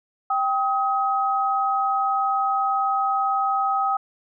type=tone pair together; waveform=sine; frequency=784 / 1266.3 Hz; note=G5 / D#6; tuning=0 / +30 cents; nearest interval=minor sixth; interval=830 cents; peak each=-22 dBFS; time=0.3-3.97 s; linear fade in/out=5 ms; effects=none